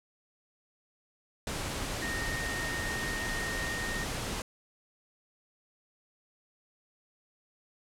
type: tone in noise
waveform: sine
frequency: 1850 Hz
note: A#6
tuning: 14 cents flat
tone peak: -35 dBFS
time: 2.02-4.04 s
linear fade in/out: 2 ms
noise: pink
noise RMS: -35 dBFS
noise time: 1.47-4.42 s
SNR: -3 dB
effects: low-pass 10000 Hz 12 dB/octave